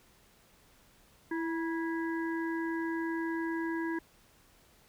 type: harmonic tone with a mistuned harmonic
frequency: 330.3 Hz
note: E4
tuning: 4 cents sharp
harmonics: 1 / 3 / 5 / 6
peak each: -32 / -41 / -40 / -48 dBFS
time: 1.31-3.99 s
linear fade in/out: 5 ms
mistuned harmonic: 3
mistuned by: -42 cents
effects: pink hiss -63 dBFS RMS until 4.88 s

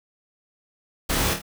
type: noise with echo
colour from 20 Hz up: pink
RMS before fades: -24 dBFS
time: 1.09-1.34 s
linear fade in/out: 10 ms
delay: 26 ms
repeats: 3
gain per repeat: -5 dB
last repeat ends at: 1.418 s
effects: none

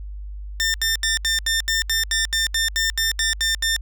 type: tone bursts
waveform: 15% pulse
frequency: 1800 Hz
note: A6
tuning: 39 cents sharp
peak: -12 dBFS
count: 15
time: 0.6-3.764 s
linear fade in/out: 0 ms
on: 140 ms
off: 76 ms
effects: added 50 Hz sine -30 dBFS peak until 3.81 s

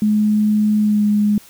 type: tone with pitch glide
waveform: sine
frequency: 211.7 to 208.2 Hz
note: G#3 to G#3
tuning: +33 to +5 cents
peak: -12 dBFS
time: 0.02-1.38 s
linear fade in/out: 2 ms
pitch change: -28 cents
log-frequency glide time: 0.8-1.05 s
effects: white hiss -45 dBFS RMS until 1.49 s

